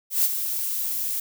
violet noise with ADSR envelope, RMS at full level -18 dBFS, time 0.1-1.2 s, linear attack 140 ms, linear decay 37 ms, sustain -9 dB, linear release 4 ms, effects none

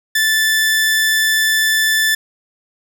sawtooth tone, 1756 Hz, A6, 4 cents flat, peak -9 dBFS, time 0.15-2.15 s, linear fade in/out 5 ms, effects none

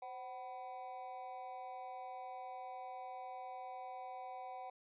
triangle tone with amplitude modulation, 755 Hz, F#5, 35 cents sharp, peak -39 dBFS, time 0.02-4.7 s, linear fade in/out 5 ms, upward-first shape sine, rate 234 Hz, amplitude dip 90%, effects resampled to 8000 Hz

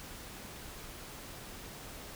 silence, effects pink hiss -47 dBFS RMS until 2.15 s

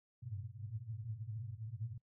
white band-pass noise, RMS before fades -45 dBFS, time 0.22-1.98 s, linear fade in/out 5 ms, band 100 to 120 Hz, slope 96 dB/octave, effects noise-tail reverb RT60 0.1 s tail -23 dB re dry

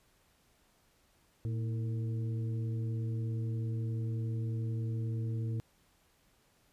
harmonic tone with a mistuned harmonic, 113.9 Hz, A#2, 40 cents flat, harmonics 1 / 2 / 3 / 4, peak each -32 / -46 / -46 / -50 dBFS, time 1.45-5.6 s, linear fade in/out 0 ms, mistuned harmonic 3, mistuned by -89 cents, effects pink hiss -69 dBFS RMS until 6.72 s + resampled to 32000 Hz

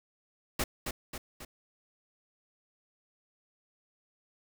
pink noise with echo, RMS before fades -30 dBFS, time 0.59-0.64 s, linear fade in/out 5 ms, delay 270 ms, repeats 3, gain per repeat -5 dB, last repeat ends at 1.45 s, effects none

